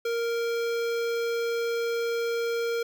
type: tone with notch filter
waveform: square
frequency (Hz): 465.8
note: A#4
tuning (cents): -1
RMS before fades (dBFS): -28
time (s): 0.05-2.83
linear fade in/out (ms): 5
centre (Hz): 9700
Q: 0.9
effects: none